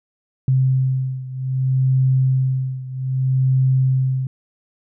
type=beating tone pair; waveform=sine; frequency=130.81 / 131.44 Hz; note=C3 / C3; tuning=0 / +8 cents; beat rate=0.63 Hz; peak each=-17 / -20 dBFS; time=0.48-4.27 s; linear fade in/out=2 ms; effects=none